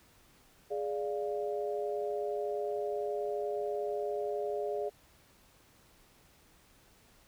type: chord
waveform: sine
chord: D diminished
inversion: second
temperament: equal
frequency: 415.3 / 587.3 / 698.5 Hz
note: Ab4 / D5 / F5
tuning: 0 / 0 / 0 cents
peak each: -34 / -37 / -40 dBFS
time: 0.7-4.9 s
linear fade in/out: 20 ms
effects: pink hiss -63 dBFS RMS until 7.27 s